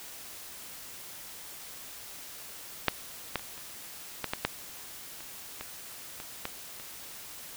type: clicks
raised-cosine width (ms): 0.3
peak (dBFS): -6 / -12 / -29 / -30 / -14 / -13 / -9 / -28 / -21 / -24 / -16 / -29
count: 12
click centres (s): 2.883 / 3.357 / 3.395 / 3.578 / 4.243 / 4.335 / 4.45 / 5.206 / 5.61 / 6.201 / 6.454 / 6.799
effects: white hiss -45 dBFS RMS until 7.56 s